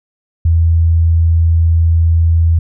sine tone, 82.7 Hz, E2, 6 cents sharp, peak -7 dBFS, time 0.45-2.59 s, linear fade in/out 5 ms, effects none

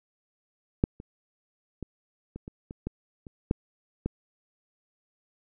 clicks, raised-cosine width 3 ms, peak -8 / -28 / -22 / -25 / -26 / -26 / -18 / -30 / -10 / -15 dBFS, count 10, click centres 0.839 / 1.001 / 1.827 / 2.36 / 2.479 / 2.709 / 2.87 / 3.268 / 3.511 / 4.06 s, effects none

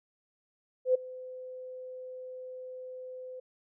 sine tone with ADSR envelope, 510 Hz, C5, 44 cents flat, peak -19 dBFS, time 0.85-3.4 s, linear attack 96 ms, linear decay 11 ms, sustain -21 dB, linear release 7 ms, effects none

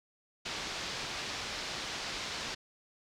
white low-pass noise, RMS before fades -39 dBFS, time 0.45-2.55 s, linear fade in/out 10 ms, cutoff 5400 Hz, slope 24 dB/octave, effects none

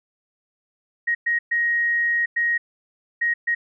sine tone bursts at uneven times, 1881 Hz, A#6, 15 cents sharp, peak -18 dBFS, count 6, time 1.07-1.15 / 1.26-1.39 / 1.51-2.26 / 2.36-2.58 / 3.21-3.34 / 3.47-3.55 s, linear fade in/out 10 ms, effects none

